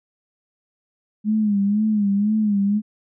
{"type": "tone with vibrato", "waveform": "sine", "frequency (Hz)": 207.7, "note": "G#3", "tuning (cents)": 0, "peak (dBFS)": -16, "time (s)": [1.24, 2.82], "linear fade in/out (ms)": 50, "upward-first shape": "sine", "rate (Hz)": 2, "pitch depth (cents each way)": 81, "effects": []}